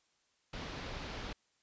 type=low-pass noise; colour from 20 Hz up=pink; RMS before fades=-43 dBFS; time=0.53-1.33 s; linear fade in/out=5 ms; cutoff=5000 Hz; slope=24 dB/octave; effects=white hiss -75 dBFS RMS until 1.62 s + resampled to 16000 Hz